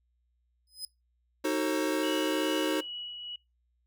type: tone with exponential growth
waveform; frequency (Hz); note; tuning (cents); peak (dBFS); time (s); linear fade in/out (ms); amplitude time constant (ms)
sawtooth; 5040; D#8; +21; -30; 0.67-0.85; 2; 38
type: chord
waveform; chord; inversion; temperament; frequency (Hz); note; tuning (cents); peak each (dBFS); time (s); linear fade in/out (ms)
square; D# diminished seventh; none; just; 311.1 / 373.4 / 448 / 537.6; D#4 / F#4 / A4 / C5; 0 / +16 / +31 / +47; -31 / -34 / -36 / -34; 1.44-2.81; 10
type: tone with tremolo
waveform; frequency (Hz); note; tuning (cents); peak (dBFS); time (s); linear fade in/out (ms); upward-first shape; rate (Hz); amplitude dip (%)
sine; 2927; F#7; -19; -36; 2.03-3.36; 5; sine; 2.4; 35
effects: noise-tail reverb RT60 0.2 s tail -21 dB re dry + added 60 Hz sine -70 dBFS peak until 3.86 s